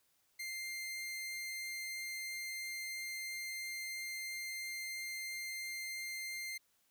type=tone; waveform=sawtooth; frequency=2099 Hz; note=C7; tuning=5 cents sharp; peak=-37 dBFS; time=0.39-6.58 s; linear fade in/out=10 ms; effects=white hiss -75 dBFS RMS until 6.9 s